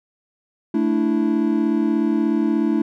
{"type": "chord", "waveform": "triangle", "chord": "A suspended fourth", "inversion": "none", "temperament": "just", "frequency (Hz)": [220, 293.3, 330], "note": ["A3", "D4", "E4"], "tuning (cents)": [0, -2, 2], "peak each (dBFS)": -19, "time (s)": [0.74, 2.82], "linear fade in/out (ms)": 5, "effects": []}